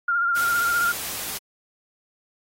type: tone with vibrato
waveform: sine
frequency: 1396.9 Hz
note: F6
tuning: in tune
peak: -19 dBFS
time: 0.08-0.92 s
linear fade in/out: 5 ms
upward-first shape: triangle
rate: 15 Hz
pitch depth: 44 cents each way
type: noise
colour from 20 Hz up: white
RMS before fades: -31 dBFS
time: 0.35-1.39 s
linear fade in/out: 20 ms
effects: AAC 48 kbps